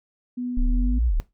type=tone with tremolo; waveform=sine; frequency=246.9 Hz; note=B3; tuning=in tune; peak=-25 dBFS; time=0.37-0.99 s; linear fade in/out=10 ms; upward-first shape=triangle; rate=2.5 Hz; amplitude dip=30%
type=exponential two-way sweep; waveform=sine; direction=up then down; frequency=31.1 to 61.8 to 31.1 Hz; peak=-18 dBFS; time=0.57-1.2 s; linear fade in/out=0 ms; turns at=1.07 s
effects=noise-tail reverb RT60 0.2 s tail -17 dB re dry